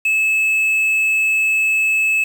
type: tone with quantisation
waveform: triangle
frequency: 2600 Hz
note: E7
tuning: 24 cents flat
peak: -12 dBFS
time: 0.05-2.24 s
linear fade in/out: 5 ms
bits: 6
effects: none